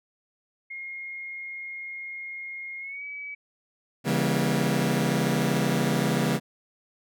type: tone with pitch glide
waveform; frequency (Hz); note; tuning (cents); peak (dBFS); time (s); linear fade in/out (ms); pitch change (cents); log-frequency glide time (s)
sine; 2142 to 2283; C7 to D7; +40 to -50; -34; 0.7-3.35; 10; +110; 2.8-3.04
type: chord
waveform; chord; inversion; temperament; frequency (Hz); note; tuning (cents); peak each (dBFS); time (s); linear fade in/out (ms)
sawtooth; C# diminished seventh; none; just; 138.59 / 166.31 / 199.57 / 239.5; C#3 / E3 / G3 / Bb3; 0 / +16 / +31 / +47; -24; 4.04-6.4; 50
effects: none